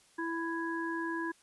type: harmonic tone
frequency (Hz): 331.7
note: E4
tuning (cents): +11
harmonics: 1 / 3 / 5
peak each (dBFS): -35 / -39 / -38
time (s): 0.18-1.32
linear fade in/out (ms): 10
effects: white hiss -64 dBFS RMS until 1.42 s + resampled to 24000 Hz